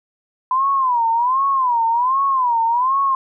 sine tone with vibrato, 1002 Hz, B5, 25 cents sharp, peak -14 dBFS, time 0.51-3.15 s, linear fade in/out 2 ms, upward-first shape sine, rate 1.3 Hz, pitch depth 170 cents each way, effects none

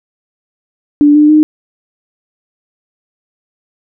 sine tone with pitch steps, 292.7 / 299.4 / 306.2 Hz, D4 / D4 / D#4, -6 / +33 / -28 cents, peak -3 dBFS, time 1.01-1.43 s, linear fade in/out 0 ms, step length 140 ms, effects none

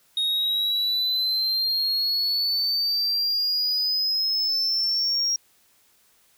triangle exponential sweep, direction up, 3731 to 5620 Hz, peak -20 dBFS, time 0.17-5.36 s, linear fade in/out 2 ms, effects white hiss -61 dBFS RMS until 6.37 s

